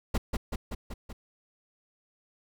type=noise with echo; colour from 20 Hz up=brown; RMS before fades=-23 dBFS; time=0.14-0.18 s; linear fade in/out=10 ms; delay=190 ms; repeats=5; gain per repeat=-3 dB; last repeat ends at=1.13 s; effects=none